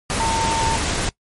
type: tone in noise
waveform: sine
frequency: 905 Hz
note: A5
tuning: 48 cents sharp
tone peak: -19 dBFS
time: 0.2-0.76 s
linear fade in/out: 0 ms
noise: pink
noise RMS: -22 dBFS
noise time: 0.1-1.09 s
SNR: 0 dB
effects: noise-tail reverb RT60 0.1 s tail -22 dB re dry + MP3 48 kbps